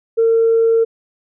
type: tone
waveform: sine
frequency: 455 Hz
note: A#4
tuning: 42 cents flat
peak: -9 dBFS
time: 0.17-0.85 s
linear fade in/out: 20 ms
effects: tanh soft clip ceiling -6 dBFS